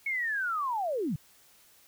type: linear sweep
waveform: sine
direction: down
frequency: 2217 to 123.47 Hz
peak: -28 dBFS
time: 0.06-1.16 s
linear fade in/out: 5 ms
effects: white hiss -60 dBFS RMS until 1.87 s